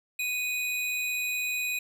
square tone pair together, 2489 / 3951 Hz, D#7 / B7, 0 / 0 cents, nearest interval minor sixth, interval 800 cents, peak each -29 / -40 dBFS, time 0.19-1.79 s, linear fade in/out 5 ms, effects none

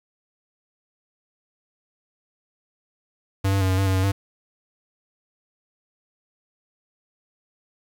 square tone with pitch steps, 97.1 / 98 / 94.4 / 93.7 / 97.4 / 94.8 / 94.2 / 98.4 Hz, G2 / G2 / F#2 / F#2 / G2 / F#2 / F#2 / G2, -16 / 0 / +35 / +22 / -11 / +43 / +32 / +7 cents, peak -19 dBFS, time 3.44-4.12 s, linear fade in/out 10 ms, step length 85 ms, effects 8-bit

